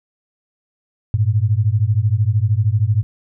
sine beating tone pair, 100.1 / 113.1 Hz, G2 / A2, +37 / +48 cents, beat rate 13 Hz, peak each -16 dBFS, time 1.14-3.03 s, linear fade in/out 0 ms, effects none

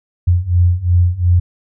sine beating tone pair, 86.8 / 89.6 Hz, F2 / F2, -10 / +45 cents, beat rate 2.8 Hz, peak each -14 / -12 dBFS, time 0.27-1.4 s, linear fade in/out 10 ms, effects none

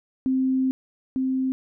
sine tone pair in turn, 261.6 / 261.6 Hz, C4 / C4, 0 / 0 cents, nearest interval unison, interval 0 cents, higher neither, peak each -19 / -21 dBFS, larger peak first, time 0.26-0.71 / 1.16-1.52 s, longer first, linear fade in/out 0 ms, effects none

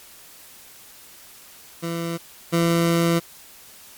20% pulse tone pair in turn, 167.9 / 168.49 Hz, E3 / E3, +32 / +38 cents, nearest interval unison, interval 6 cents, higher second, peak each -20 / -12 dBFS, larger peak second, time 1.82-2.18 / 2.52-3.2 s, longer second, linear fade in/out 20 ms, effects white hiss -46 dBFS RMS until 3.97 s + MP3 96 kbps

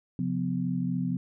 sine tone cluster, 133.7 / 177.6 / 250.8 Hz, C3 / F3 / B3, +38 / +29 / +27 cents, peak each -33 / -29 / -31 dBFS, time 0.19-1.17 s, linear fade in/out 2 ms, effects none

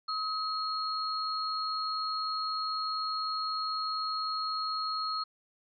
sine tone pair together, 1274 / 4285 Hz, D#6 / C8, +41 / +40 cents, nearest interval octave + major sixth, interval 2099 cents, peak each -32 / -35 dBFS, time 0.08-5.24 s, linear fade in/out 10 ms, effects none

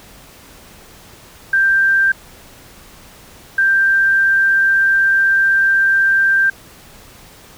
sine tone pair in turn, 1577 / 1577 Hz, G6 / G6, +10 / +10 cents, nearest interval unison, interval 0 cents, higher neither, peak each -10 dBFS, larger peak neither, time 1.53-2.12 / 3.58-6.5 s, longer second, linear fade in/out 5 ms, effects pink hiss -42 dBFS RMS until 7.57 s

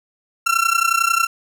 30% pulse tone with amplitude modulation, 1357 Hz, E6, 50 cents sharp, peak -9 dBFS, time 0.46-1.27 s, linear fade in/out 10 ms, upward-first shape sine, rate 31.1 Hz, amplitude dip 85%, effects none

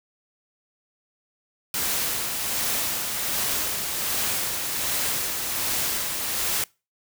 white noise with tremolo, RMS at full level -25 dBFS, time 1.74-6.64 s, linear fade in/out 2 ms, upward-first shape sine, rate 1.3 Hz, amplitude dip 35%, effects noise-tail reverb RT60 0.3 s tail -25 dB re dry

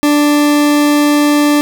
40% pulse tone, 293.7 Hz, D4, in tune, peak -7 dBFS, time 0.03-1.61 s, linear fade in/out 0 ms, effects none

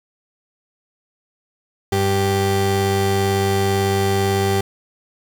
30% pulse tone pair together, 98 / 392 Hz, G2 / G4, 0 / 0 cents, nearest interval 2 octaves, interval 2400 cents, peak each -17 dBFS, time 1.92-4.61 s, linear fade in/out 5 ms, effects 8-bit

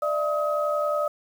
sine tone cluster, 594 / 665 / 1267 Hz, D5 / E5 / D#6, +20 / +15 / +31 cents, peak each -24 / -32 / -27 dBFS, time 0.02-1.08 s, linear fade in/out 5 ms, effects 8-bit

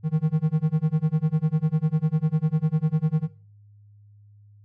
triangle tone with tremolo, 156.1 Hz, D#3, 6 cents sharp, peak -14 dBFS, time 0.03-3.28 s, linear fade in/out 50 ms, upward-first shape sine, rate 10 Hz, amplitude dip 100%, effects noise-tail reverb RT60 0.4 s tail -17 dB re dry + added 103 Hz sine -49 dBFS peak until 4.64 s

